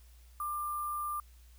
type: tone with sample-and-hold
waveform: sine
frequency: 1192 Hz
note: D6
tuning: 25 cents sharp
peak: -33 dBFS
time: 0.4-1.2 s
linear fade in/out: 2 ms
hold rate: 11025 Hz
effects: added 60 Hz sine -54 dBFS peak until 1.58 s + white hiss -66 dBFS RMS until 1.58 s